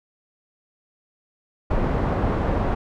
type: low-pass noise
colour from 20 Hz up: pink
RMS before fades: -22 dBFS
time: 1.7-2.75 s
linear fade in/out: 10 ms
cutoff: 950 Hz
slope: 12 dB/octave
effects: none